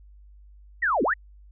sine linear two-way sweep, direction down then up, 1975.5 to 221.2 to 1975.5 Hz, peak -20 dBFS, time 0.82-1.14 s, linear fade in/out 10 ms, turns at 1.03 s, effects added 50 Hz sine -47 dBFS peak until 1.51 s

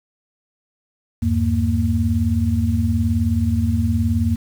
sine tone cluster, 81.2 / 100.2 / 230.8 Hz, E2 / G2 / A#3, -26 / +38 / -17 cents, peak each -20 dBFS, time 1.22-4.36 s, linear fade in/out 10 ms, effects 7-bit

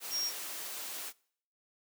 sine tone in noise, 5588 Hz, F8, in tune, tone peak -31 dBFS, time 0.1-0.32 s, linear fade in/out 50 ms, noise white, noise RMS -41 dBFS, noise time 0-1.13 s, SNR +7 dB, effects noise-tail reverb RT60 0.6 s tail -24 dB re dry + high-pass 300 Hz 12 dB/octave

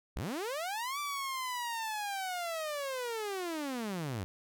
sawtooth linear two-way sweep, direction up then down, 36 to 1174 to 87.1 Hz, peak -31 dBFS, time 0.16-4.24 s, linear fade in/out 0 ms, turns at 0.99 s, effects none

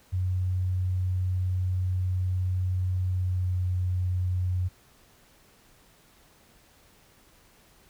sine tone with pitch glide, 91.9 to 90.95 Hz, F#2 to F#2, -11 to -29 cents, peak -24 dBFS, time 0.12-4.69 s, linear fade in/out 20 ms, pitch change -18 cents, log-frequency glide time 3.08-3.58 s, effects pink hiss -59 dBFS RMS until 7.89 s

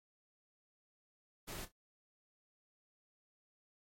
pink noise with echo, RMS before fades -45 dBFS, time 1.47-1.66 s, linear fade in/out 20 ms, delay 31 ms, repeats 2, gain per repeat -14 dB, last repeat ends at 1.722 s, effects MP3 64 kbps

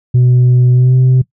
sine tone with pitch glide, 124.6 to 128.47 Hz, B2 to C3, +16 to -31 cents, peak -3 dBFS, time 0.14-1.22 s, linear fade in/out 10 ms, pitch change +53 cents, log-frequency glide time 0.73-0.94 s, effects noise-tail reverb RT60 0.1 s tail -19 dB re dry + tanh soft clip ceiling -4 dBFS

